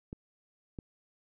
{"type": "clicks", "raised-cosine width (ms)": 3, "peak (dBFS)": -27, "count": 2, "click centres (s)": [0.129, 0.788], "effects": []}